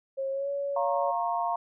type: tone with pitch glide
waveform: sine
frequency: 540 to 562.3 Hz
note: C#5 to C#5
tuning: -45 to +25 cents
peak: -28 dBFS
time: 0.17-1.12 s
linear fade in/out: 20 ms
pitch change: +70 cents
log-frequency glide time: 0.31-0.49 s
type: chord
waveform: sine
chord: Bb minor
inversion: second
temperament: equal with one note detuned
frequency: 698.5 / 932.3 / 1085.9 Hz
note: F5 / Bb5 / Db6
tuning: 0 / 0 / -36 cents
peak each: -29 / -30 / -33 dBFS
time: 0.76-1.56 s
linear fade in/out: 5 ms
effects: none